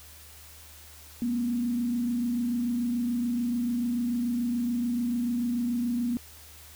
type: tone with frequency modulation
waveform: sine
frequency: 240 Hz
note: B3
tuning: 49 cents flat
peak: -25 dBFS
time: 1.22-6.17 s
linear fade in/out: 0 ms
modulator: 26.9 Hz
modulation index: 0.44
effects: added 76 Hz sine -52 dBFS peak until 6.75 s + white hiss -50 dBFS RMS until 6.75 s